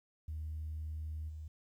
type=tone with level steps; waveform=sine; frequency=77.78 Hz; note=D#2; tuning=in tune; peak=-37 / -42 dBFS; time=0.28-1.48 s; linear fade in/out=5 ms; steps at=1.28 s; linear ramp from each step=20 ms; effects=tanh soft clip ceiling -34 dBFS + 12-bit